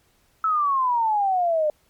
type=exponential sweep; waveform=sine; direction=down; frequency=1318.5 to 595 Hz; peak=-18 dBFS; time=0.44-1.7 s; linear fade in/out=2 ms; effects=pink hiss -63 dBFS RMS until 1.89 s + MP3 96 kbps